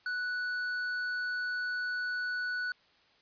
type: tone with hard clipping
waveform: sine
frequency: 1480 Hz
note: F#6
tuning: in tune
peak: -33 dBFS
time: 0.06-2.72 s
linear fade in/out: 2 ms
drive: 6 dB
effects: white hiss -65 dBFS RMS until 3.21 s + resampled to 11025 Hz